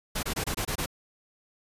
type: noise bursts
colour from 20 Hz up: pink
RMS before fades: -30 dBFS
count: 7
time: 0.15-0.861 s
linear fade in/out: 10 ms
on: 81 ms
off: 24 ms
effects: resampled to 32000 Hz